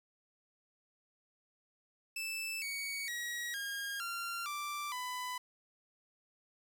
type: tone with pitch steps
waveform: sawtooth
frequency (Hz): 2637 / 2243 / 1908.2 / 1623.3 / 1380.9 / 1174.6 / 999.2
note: E7 / C#7 / A#6 / G#6 / F6 / D6 / B5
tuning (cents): 0 / +20 / +40 / -40 / -20 / 0 / +20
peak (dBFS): -34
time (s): 2.16-5.38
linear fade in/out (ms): 5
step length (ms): 460
effects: 10-bit